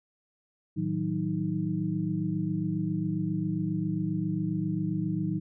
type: tone cluster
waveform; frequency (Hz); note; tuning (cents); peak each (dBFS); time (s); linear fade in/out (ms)
sine; 111.1 / 158.3 / 185.7 / 311.9; A2 / D#3 / F#3 / D#4; +17 / +30 / +7 / +4; -36 / -31 / -31 / -33; 0.76-5.4; 20
effects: none